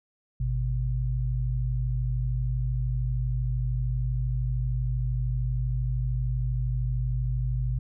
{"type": "tone pair together", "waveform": "sine", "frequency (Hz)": [52.89, 125.8], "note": ["G#1", "B2"], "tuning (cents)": [32, 32], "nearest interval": "octave + minor third", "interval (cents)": 1500, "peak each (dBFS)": [-27, -27], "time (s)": [0.4, 7.79], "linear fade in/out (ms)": 5, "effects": []}